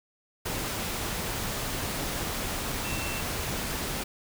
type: tone in noise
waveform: sine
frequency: 2690 Hz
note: E7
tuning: 34 cents sharp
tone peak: -37 dBFS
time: 2.84-3.21 s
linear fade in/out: 10 ms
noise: pink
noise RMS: -32 dBFS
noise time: 0.45-4.04 s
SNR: -8 dB
effects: none